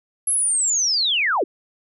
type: linear sweep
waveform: sine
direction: down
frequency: 11175 to 282.4 Hz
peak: -17 dBFS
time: 0.27-1.44 s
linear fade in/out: 5 ms
effects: none